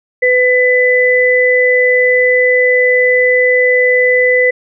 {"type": "tone pair together", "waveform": "sine", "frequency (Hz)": [501, 2000], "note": ["B4", "B6"], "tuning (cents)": [25, 21], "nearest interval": "2 octaves", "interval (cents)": 2396, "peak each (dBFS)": -10, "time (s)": [0.22, 4.51], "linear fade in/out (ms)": 10, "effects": []}